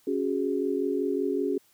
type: chord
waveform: sine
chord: C# suspended fourth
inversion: none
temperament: equal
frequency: 277.2 / 370 / 415.3 Hz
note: C#4 / F#4 / G#4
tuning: 0 / 0 / 0 cents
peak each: -29 dBFS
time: 0.07-1.58 s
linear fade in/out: 5 ms
effects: white hiss -63 dBFS RMS until 1.73 s

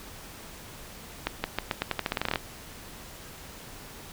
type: accelerating click train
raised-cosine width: 0.3 ms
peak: -10 dBFS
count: 16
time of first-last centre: 1.27-2.358 s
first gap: 170 ms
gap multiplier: 0.86
effects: pink hiss -45 dBFS RMS until 4.12 s

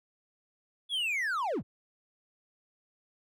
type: linear sweep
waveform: triangle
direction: down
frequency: 3456 to 55.5 Hz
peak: -27 dBFS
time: 0.89-1.63 s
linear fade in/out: 50 ms
effects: none

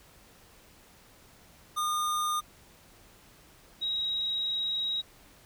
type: tone pair in turn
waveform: square / sine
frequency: 1217 / 3819 Hz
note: D#6 / A#7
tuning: -39 / +41 cents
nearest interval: octave + minor sixth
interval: 1980 cents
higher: second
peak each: -28 dBFS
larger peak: neither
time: 1.76-2.41 / 3.81-5.02 s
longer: second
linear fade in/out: 20 ms
effects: pink hiss -57 dBFS RMS until 5.45 s

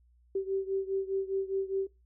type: beating tone pair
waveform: sine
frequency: 385.6 / 390.5 Hz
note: G4 / G4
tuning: -28 / -7 cents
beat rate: 4.9 Hz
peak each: -31 / -34 dBFS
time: 0.35-1.87 s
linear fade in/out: 5 ms
effects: noise-tail reverb RT60 0.2 s tail -18 dB re dry + added 60 Hz sine -61 dBFS peak until 2.05 s

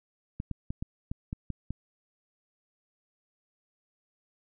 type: clicks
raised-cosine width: 5 ms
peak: -21 dBFS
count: 8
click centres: 0.401 / 0.513 / 0.705 / 0.825 / 1.115 / 1.329 / 1.503 / 1.706 s
effects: none

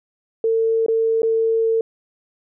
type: tone with dropouts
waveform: sine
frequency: 450.4 Hz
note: A4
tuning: 40 cents sharp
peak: -15 dBFS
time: 0.44-1.81 s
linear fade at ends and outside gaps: 2 ms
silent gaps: 0.863-0.883 / 1.22-1.231 s
effects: none

